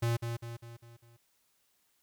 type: tone with echo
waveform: square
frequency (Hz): 117.1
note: A#2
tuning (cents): +8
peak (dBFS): -28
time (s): 0.02-0.17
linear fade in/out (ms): 10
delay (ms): 200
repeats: 5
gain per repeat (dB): -6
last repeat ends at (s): 1.17
effects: white hiss -73 dBFS RMS until 2.02 s